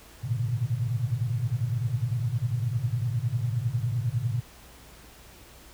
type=tone cluster; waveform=sine; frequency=102.5 / 114.7 / 124.6 / 147.9 Hz; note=G#2 / A#2 / B2 / D3; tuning=-22 / -28 / +16 / +13 cents; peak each=-34 / -28 / -29 / -36 dBFS; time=0.23-4.41 s; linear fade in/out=20 ms; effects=added 60 Hz sine -54 dBFS peak until 5.73 s + pink hiss -51 dBFS RMS until 5.73 s